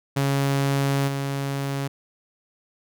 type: tone with level steps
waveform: sawtooth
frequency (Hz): 138.59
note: C#3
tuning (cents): 0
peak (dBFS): -16 / -21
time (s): 0.16-1.88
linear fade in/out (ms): 10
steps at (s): 1.07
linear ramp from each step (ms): 20
effects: none